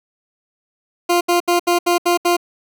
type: tone bursts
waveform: 20% pulse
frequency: 349.2 Hz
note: F4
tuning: in tune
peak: -8 dBFS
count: 7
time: 1.09-2.368 s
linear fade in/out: 10 ms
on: 120 ms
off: 73 ms
effects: none